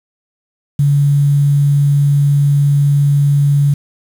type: tone with quantisation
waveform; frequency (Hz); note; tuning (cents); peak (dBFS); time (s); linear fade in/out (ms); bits
sine; 142.8; D3; -48; -8; 0.79-3.74; 5; 6
effects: none